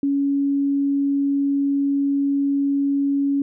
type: tone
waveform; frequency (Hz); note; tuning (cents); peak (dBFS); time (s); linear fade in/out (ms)
sine; 279.8; C#4; +16; -17; 0.03-3.42; 2
effects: none